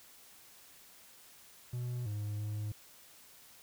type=tone with pitch steps; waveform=triangle; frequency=122.8 / 104.3 / 105.6 Hz; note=B2 / G#2 / G#2; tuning=-9 / +8 / +29 cents; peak=-33 dBFS; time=1.73-2.72 s; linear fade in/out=5 ms; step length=330 ms; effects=white hiss -58 dBFS RMS until 3.62 s